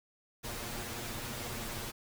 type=noise with comb filter; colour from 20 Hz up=pink; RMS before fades=-40 dBFS; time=0.43-1.92 s; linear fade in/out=20 ms; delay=8.5 ms; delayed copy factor=+0.8; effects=none